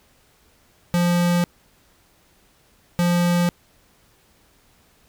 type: tone pair in turn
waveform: square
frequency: 174.61 / 174.61 Hz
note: F3 / F3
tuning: 0 / 0 cents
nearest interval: unison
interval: 0 cents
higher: neither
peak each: -17 dBFS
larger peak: neither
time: 0.94-1.44 / 2.99-3.49 s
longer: neither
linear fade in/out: 0 ms
effects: pink hiss -58 dBFS RMS until 5.08 s